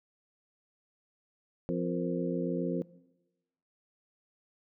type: harmonic tone with a mistuned harmonic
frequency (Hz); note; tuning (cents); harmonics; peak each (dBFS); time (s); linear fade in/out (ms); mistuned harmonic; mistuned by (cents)
87.31; F2; 0; 2 / 3 / 4 / 5 / 6; -33 / -35 / -36 / -37 / -38; 1.69-2.82; 0; 5; +100
effects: noise-tail reverb RT60 1.0 s tail -20 dB re dry